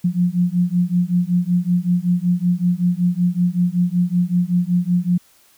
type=beating tone pair; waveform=sine; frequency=174.61 / 179.91 Hz; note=F3 / F#3; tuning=0 / -48 cents; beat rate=5.3 Hz; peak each=-18 dBFS; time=0.04-5.18 s; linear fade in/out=10 ms; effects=white hiss -54 dBFS RMS until 5.57 s